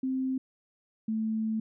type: tone pair in turn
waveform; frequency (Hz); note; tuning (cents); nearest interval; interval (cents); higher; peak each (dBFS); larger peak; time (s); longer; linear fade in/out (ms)
sine; 261.6 / 220; C4 / A3; 0 / 0; minor third; 300; first; -27; neither; 0.03-0.38 / 1.08-1.6; second; 5
effects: none